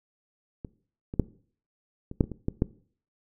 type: clicks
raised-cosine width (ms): 3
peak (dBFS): -23 / -22 / -8 / -24 / -7 / -23 / -23 / -13 / -9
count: 9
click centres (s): 0.648 / 1.139 / 1.197 / 2.114 / 2.208 / 2.24 / 2.317 / 2.484 / 2.621
effects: noise-tail reverb RT60 0.5 s tail -20 dB re dry